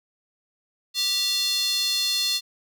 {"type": "tone with high-pass filter", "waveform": "square", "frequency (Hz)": 391.2, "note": "G4", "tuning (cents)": -4, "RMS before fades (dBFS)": -24, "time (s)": [0.94, 2.41], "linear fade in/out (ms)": 50, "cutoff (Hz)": 4000, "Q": 5.9, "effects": []}